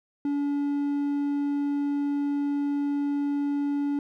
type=tone; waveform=triangle; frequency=285.9 Hz; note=D4; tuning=46 cents flat; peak=-22 dBFS; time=0.25-3.99 s; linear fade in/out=2 ms; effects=none